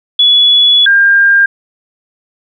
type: tone pair in turn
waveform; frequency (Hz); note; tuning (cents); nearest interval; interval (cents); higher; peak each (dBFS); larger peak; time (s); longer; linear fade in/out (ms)
sine; 3405 / 1602.9; G#7 / G6; +42 / +38; octave + minor second; 1304; first; -4; neither; 0.19-0.86 / 0.86-1.46; first; 5
effects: none